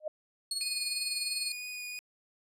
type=tone with exponential growth; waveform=sine; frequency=615 Hz; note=D#5; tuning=20 cents flat; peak=-28 dBFS; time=0-0.08 s; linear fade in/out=5 ms; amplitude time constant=17 ms
type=tone with tremolo; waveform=30% pulse; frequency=4334 Hz; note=C#8; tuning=40 cents flat; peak=-27 dBFS; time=0.51-1.52 s; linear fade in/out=2 ms; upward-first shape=sine; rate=20 Hz; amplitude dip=60%
type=tone with vibrato; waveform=sawtooth; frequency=2469 Hz; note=D#7; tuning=14 cents flat; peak=-35 dBFS; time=0.61-1.99 s; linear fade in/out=0 ms; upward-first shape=sine; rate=3 Hz; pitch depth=8 cents each way
effects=resampled to 32000 Hz